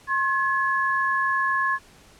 sine tone pair together, 1072.3 / 1700 Hz, C6 / G#6, +42 / +40 cents, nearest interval minor sixth, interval 798 cents, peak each -23 dBFS, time 0.07-1.79 s, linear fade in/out 50 ms, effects pink hiss -52 dBFS RMS until 2.19 s + low-pass 10000 Hz 12 dB/octave

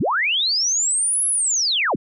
sine linear two-way sweep, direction up then down, 77.3 to 11030 to 77.3 Hz, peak -17 dBFS, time 0-1.96 s, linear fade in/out 10 ms, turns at 1.27 s, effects none

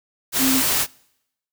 sine tone in noise, 263.5 Hz, C4, 12 cents sharp, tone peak -18 dBFS, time 0.38-0.63 s, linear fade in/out 50 ms, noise white, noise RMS -20 dBFS, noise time 0.32-0.87 s, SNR -1 dB, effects noise-tail reverb RT60 0.8 s tail -25 dB re dry

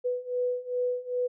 sine beating tone pair, 493.9 / 496.4 Hz, B4 / B4, 0 / +9 cents, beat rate 2.5 Hz, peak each -31 / -29 dBFS, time 0.04-1.28 s, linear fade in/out 20 ms, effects none

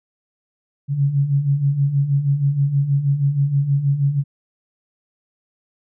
sine beating tone pair, 136.3 / 142.6 Hz, C#3 / C#3, -29 / +49 cents, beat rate 6.3 Hz, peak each -22 / -16 dBFS, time 0.88-4.24 s, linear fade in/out 50 ms, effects none

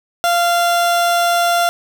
30% pulse tone, 692 Hz, F5, 16 cents flat, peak -10 dBFS, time 0.24-1.69 s, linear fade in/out 0 ms, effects 8-bit

